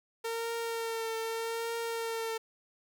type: tone with vibrato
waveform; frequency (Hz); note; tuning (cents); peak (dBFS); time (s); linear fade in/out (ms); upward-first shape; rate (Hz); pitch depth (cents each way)
sawtooth; 456.2; A#4; -37; -29; 0.24-2.38; 10; triangle; 0.82; 27
effects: none